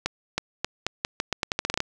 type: accelerating click train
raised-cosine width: 0.2 ms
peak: -7 dBFS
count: 15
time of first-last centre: 0.06-1.804 s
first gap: 320 ms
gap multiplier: 0.83
effects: none